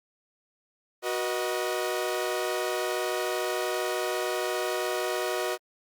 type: chord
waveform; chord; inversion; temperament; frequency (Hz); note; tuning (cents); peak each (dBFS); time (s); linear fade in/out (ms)
sawtooth; B major; second; equal with one note detuned; 370 / 483.2 / 622.3; F#4 / B4 / D#5; 0 / -38 / 0; -27 / -29 / -28; 1.02-5.58; 50
effects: Opus 48 kbps